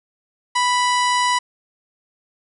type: harmonic tone with a mistuned harmonic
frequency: 987.8 Hz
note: B5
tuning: in tune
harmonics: 1 / 2 / 3 / 4 / 5 / 6 / 7 / 8 / 9 / 10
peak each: -17 / -23 / -27 / -29 / -31 / -33 / -34 / -35 / -36 / -37 dBFS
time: 0.55-1.39 s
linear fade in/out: 10 ms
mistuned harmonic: 6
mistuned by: -70 cents
effects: none